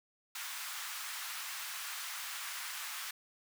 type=high-pass noise; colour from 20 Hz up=pink; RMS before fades=-42 dBFS; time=0.35-3.11 s; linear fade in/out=5 ms; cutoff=1100 Hz; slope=24 dB/octave; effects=none